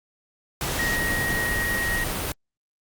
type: tone in noise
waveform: sine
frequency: 1886 Hz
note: A#6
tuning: 20 cents sharp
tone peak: -24 dBFS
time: 0.79-2.04 s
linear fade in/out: 2 ms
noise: pink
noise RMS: -27 dBFS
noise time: 0.61-2.32 s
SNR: 0 dB
effects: Opus 48 kbps